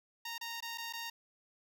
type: tone with dropouts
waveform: 10% pulse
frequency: 927 Hz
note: A#5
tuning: 10 cents flat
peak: -31 dBFS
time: 0.25-1.1 s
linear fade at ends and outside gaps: 5 ms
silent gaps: 0.381-0.411 / 0.605-0.624 / 0.776-0.781 / 0.927-0.934 s
effects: none